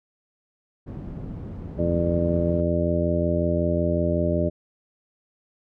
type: low-pass noise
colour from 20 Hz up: white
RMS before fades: -35 dBFS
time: 0.86-2.62 s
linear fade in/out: 20 ms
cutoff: 200 Hz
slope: 12 dB/octave
type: harmonic tone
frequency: 85.4 Hz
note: F2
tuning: 38 cents flat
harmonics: 1 / 2 / 3 / 4 / 5 / 6 / 7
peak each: -26 / -26 / -29 / -28 / -32 / -37 / -25 dBFS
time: 1.78-4.5 s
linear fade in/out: 20 ms
effects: none